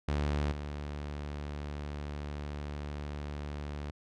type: tone with level steps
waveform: sawtooth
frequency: 73.2 Hz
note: D2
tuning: 5 cents flat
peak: -25 / -33 dBFS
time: 0.08-3.91 s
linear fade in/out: 5 ms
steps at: 0.52 s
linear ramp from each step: 2 ms
effects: low-pass 5000 Hz 12 dB/octave